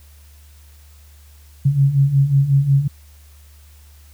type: beating tone pair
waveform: sine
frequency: 135 / 140.5 Hz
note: C#3 / C#3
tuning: -45 / +24 cents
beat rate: 5.5 Hz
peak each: -18 / -13 dBFS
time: 1.65-2.88 s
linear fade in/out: 10 ms
effects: added 73 Hz sine -43 dBFS peak until 4.13 s + white hiss -53 dBFS RMS until 4.13 s